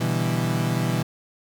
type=chord; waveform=35% pulse; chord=E minor seventh; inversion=second; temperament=equal; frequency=123.47 / 146.83 / 164.81 / 196 Hz; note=B2 / D3 / E3 / G3; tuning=0 / 0 / 0 / 0 cents; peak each=-23 / -29 / -24 / -29 dBFS; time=0-1.03 s; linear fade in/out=10 ms; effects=none